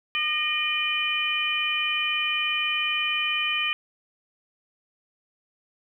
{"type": "harmonic tone with a mistuned harmonic", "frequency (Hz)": 606, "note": "D#5", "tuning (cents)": -46, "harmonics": [2, 3, 4, 5], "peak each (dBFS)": [-33, -32, -26, -27], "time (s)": [0.15, 3.73], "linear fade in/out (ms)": 0, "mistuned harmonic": 3, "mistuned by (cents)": 40, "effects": ["10-bit"]}